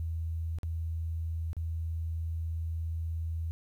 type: tone with dropouts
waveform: sine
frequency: 81.7 Hz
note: E2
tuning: 15 cents flat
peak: -31 dBFS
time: 0-3.51 s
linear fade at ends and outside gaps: 0 ms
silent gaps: 0.586-0.632 / 1.531-1.567 s
effects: 11-bit